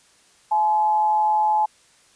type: tone with amplitude modulation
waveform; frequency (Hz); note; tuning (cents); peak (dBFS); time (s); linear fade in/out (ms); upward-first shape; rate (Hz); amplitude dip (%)
sine; 854; G#5; +48; -14; 0.51-1.66; 10; sine; 171; 45
effects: white hiss -56 dBFS RMS until 2.15 s + resampled to 22050 Hz

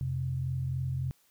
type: tone pair together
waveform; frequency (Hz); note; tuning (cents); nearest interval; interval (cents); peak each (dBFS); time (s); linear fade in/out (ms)
sine; 87.31 / 130.81; F2 / C3; 0 / 0; perfect fifth; 700; -36 / -30; 0.01-1.11; 0
effects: white hiss -67 dBFS RMS until 1.3 s

